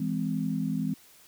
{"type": "chord", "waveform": "sine", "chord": "E augmented", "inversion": "none", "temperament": "just", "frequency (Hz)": [164.81, 206, 257.5], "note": ["E3", "G#3", "B#3"], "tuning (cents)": [0, -14, -28], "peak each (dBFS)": -31, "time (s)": [0, 0.94], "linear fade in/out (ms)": 5, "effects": ["white hiss -56 dBFS RMS until 1.27 s"]}